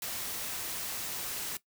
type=noise; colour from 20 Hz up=white; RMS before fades=-37 dBFS; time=0.02-1.57 s; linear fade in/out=2 ms; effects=noise-tail reverb RT60 0.1 s tail -17 dB re dry